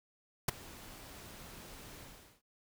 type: noise with ADSR envelope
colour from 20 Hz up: pink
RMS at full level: -27 dBFS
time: 0.48-2.42 s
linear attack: 6 ms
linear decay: 12 ms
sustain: -24 dB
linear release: 430 ms
effects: none